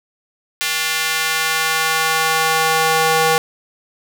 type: tone with high-pass filter sweep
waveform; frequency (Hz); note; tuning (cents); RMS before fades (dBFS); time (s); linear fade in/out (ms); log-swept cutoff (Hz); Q
square; 160; D#3; +49; -17; 0.61-3.38; 0; 2200 to 600; 1
effects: none